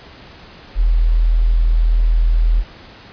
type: tone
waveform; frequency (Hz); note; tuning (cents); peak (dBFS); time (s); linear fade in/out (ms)
sine; 40.76; E1; -19; -10; 0.75-2.64; 50
effects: pink hiss -40 dBFS RMS until 3.12 s + resampled to 11025 Hz